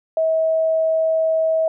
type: tone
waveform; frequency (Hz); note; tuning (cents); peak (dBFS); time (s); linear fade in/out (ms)
sine; 643; E5; -43; -15; 0.17-1.68; 2
effects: none